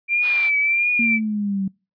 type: tone with vibrato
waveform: sine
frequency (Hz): 2364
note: D7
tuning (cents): +11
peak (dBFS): -16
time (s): 0.08-1.2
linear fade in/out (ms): 50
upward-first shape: triangle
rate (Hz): 1.5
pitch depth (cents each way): 68
type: band-pass noise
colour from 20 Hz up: pink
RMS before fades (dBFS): -35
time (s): 0.21-0.51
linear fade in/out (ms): 50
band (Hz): 1200 to 4200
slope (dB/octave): 12
type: exponential sweep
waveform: sine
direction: down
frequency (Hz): 233.1 to 190.5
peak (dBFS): -20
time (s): 0.99-1.68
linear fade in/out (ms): 5
effects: noise-tail reverb RT60 0.3 s tail -26 dB re dry + resampled to 11025 Hz